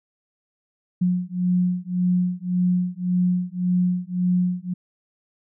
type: beating tone pair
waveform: sine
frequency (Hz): 179.1 / 180.9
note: F3 / F#3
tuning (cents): +44 / -39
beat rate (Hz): 1.8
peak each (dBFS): -22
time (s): 1.01-4.74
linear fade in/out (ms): 10
effects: none